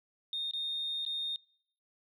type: tone with dropouts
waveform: sine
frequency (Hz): 3674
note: A#7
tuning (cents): -26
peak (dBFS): -32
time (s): 0.33-1.36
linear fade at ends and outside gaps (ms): 1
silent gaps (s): 0.511-0.535 / 1.051-1.063
effects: noise-tail reverb RT60 0.7 s tail -26 dB re dry + tanh soft clip ceiling -28 dBFS